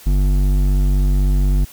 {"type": "tone with hard clipping", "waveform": "sine", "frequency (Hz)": 48.01, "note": "G1", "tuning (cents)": -35, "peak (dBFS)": -14, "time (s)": [0.06, 1.65], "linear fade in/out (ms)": 10, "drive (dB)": 11, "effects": ["white hiss -42 dBFS RMS until 1.72 s"]}